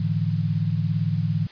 sine tone cluster, 107.3 / 148.7 / 166.3 Hz, A2 / D3 / E3, -43 / +22 / +16 cents, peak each -25 dBFS, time 0-1.47 s, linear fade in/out 5 ms, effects white hiss -47 dBFS RMS until 1.51 s + resampled to 11025 Hz

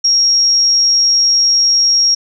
sine tone, 5590 Hz, F8, 1 cent sharp, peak -8 dBFS, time 0.04-2.15 s, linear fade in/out 10 ms, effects none

